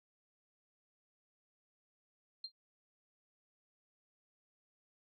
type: tone with exponential decay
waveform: sine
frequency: 4186 Hz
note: C8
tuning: in tune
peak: -37 dBFS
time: 2.44-2.52 s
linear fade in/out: 5 ms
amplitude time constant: 16 ms
effects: none